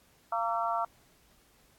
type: harmonic tone with a mistuned harmonic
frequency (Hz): 230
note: A#3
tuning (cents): -23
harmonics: 3 / 4 / 5 / 6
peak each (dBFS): -32 / -33 / -34 / -35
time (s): 0.32-0.85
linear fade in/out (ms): 5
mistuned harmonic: 6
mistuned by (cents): -41
effects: pink hiss -64 dBFS RMS until 1.78 s + AAC 64 kbps